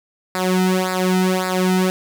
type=tone with flanger; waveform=sawtooth; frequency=185 Hz; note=F#3; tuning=in tune; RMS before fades=-18 dBFS; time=0.35-1.9 s; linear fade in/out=0 ms; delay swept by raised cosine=0.32 to 1.82 ms; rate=1.8 Hz; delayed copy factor=-0.85; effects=none